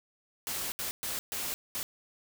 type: noise bursts at uneven times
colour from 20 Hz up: white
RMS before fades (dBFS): -35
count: 5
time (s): 0.47-0.72 / 0.79-0.91 / 1.03-1.19 / 1.32-1.54 / 1.75-1.83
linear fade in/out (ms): 0
effects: none